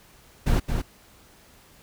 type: noise with echo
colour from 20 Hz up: brown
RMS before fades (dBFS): -20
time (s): 0.46-0.6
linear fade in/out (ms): 10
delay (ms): 220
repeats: 1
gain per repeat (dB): -5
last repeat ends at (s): 0.82
effects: pink hiss -54 dBFS RMS until 1.82 s